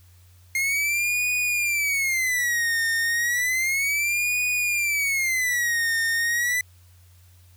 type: tone with vibrato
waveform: 45% pulse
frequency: 2124 Hz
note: C7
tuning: 25 cents sharp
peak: -21 dBFS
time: 0.55-6.61 s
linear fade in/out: 2 ms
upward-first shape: sine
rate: 0.32 Hz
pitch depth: 260 cents each way
effects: added 89 Hz sine -50 dBFS peak until 7.56 s + white hiss -60 dBFS RMS until 7.56 s